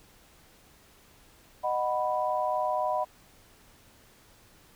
sine chord, B major, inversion first, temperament just, 617.4 / 740.8 / 987.8 Hz, D#5 / F#5 / B5, -14 / +2 / 0 cents, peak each -30 dBFS, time 1.63-3.05 s, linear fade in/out 20 ms, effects pink hiss -58 dBFS RMS until 4.75 s

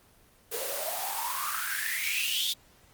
white noise with high-pass filter sweep, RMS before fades -31 dBFS, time 0.51-2.54 s, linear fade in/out 20 ms, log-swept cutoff 440 to 3700 Hz, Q 9.2, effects pink hiss -60 dBFS RMS until 2.93 s + Opus 24 kbps

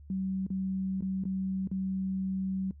sine tone with dropouts, 190.1 Hz, F#3, 47 cents sharp, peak -29 dBFS, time 0.1-2.71 s, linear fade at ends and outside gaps 2 ms, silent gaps 0.466-0.503 / 1.008-1.023 / 1.238-1.253 / 1.674-1.714 s, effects noise-tail reverb RT60 0.1 s tail -21 dB re dry + added 72 Hz sine -48 dBFS peak until 2.8 s

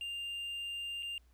triangle tone with dropouts, 2797 Hz, F7, 2 cents sharp, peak -36 dBFS, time 0.01-1.18 s, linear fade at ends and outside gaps 1 ms, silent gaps 1.025-1.029 s, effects added 60 Hz sine -62 dBFS peak until 1.33 s + pink hiss -74 dBFS RMS until 1.33 s

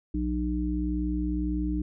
harmonic tone, 60.9 Hz, B1, 24 cents flat, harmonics 1 / 3 / 5, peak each -29 / -33 / -29 dBFS, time 0.14-1.82 s, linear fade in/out 5 ms, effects none

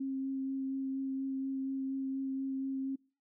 sine tone with vibrato, 268 Hz, C4, 42 cents sharp, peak -33 dBFS, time 0-2.96 s, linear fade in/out 10 ms, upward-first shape sine, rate 4.2 Hz, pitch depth 10 cents each way, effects noise-tail reverb RT60 0.4 s tail -25 dB re dry

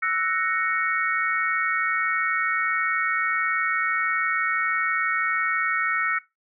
sine chord, F# dominant seventh, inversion third, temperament equal, 1318.5 / 1480 / 1864.7 / 2217 Hz, E6 / F#6 / A#6 / C#7, 0 / 0 / 0 / 0 cents, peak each -26 / -29 / -27 / -27 dBFS, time 0.02-6.19 s, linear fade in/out 10 ms, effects noise-tail reverb RT60 0.2 s tail -19 dB re dry

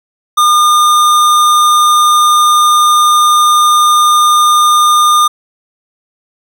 sine tone with hard clipping, 1212 Hz, D#6, 46 cents flat, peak -7 dBFS, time 0.37-5.28 s, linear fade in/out 10 ms, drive 17 dB, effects none

